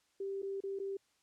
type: tone with dropouts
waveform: sine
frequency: 392 Hz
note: G4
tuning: in tune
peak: -36 dBFS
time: 0.2-0.97 s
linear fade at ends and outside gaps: 5 ms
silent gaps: 0.42-0.428 / 0.605-0.636 / 0.79-0.798 s
effects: white hiss -74 dBFS RMS until 1.22 s + low-pass 8000 Hz 12 dB/octave